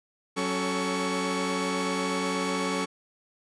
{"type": "tone cluster", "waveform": "sawtooth", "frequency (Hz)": [186.5, 275.7, 437.6, 1119], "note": ["F#3", "C#4", "A4", "C#6"], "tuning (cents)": [14, -9, -9, 16], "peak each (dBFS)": -28, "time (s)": [0.36, 2.86], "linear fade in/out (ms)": 20, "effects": ["resampled to 22050 Hz"]}